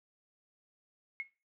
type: tone with exponential decay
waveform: sine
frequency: 2173 Hz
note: C#7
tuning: 35 cents flat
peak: -31 dBFS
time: 1.2-1.28 s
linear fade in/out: 0 ms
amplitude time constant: 17 ms
effects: noise-tail reverb RT60 0.3 s tail -17 dB re dry